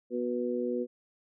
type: harmonic tone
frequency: 122.3 Hz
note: B2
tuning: 16 cents flat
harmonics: 2 / 3 / 4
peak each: -33 / -33 / -33 dBFS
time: 0.1-0.87 s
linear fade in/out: 50 ms
effects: none